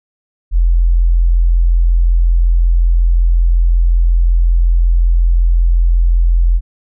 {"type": "tone", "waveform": "sine", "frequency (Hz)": 42.72, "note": "F1", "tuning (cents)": -37, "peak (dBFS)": -7, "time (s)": [0.51, 6.61], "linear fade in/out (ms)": 50, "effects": []}